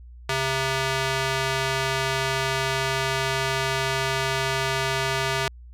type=tone with band-pass filter; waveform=square; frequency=133.3 Hz; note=C3; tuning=33 cents sharp; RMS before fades=-25 dBFS; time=0.29-5.48 s; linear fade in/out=2 ms; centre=2500 Hz; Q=0.5; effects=added 60 Hz sine -41 dBFS peak until 5.73 s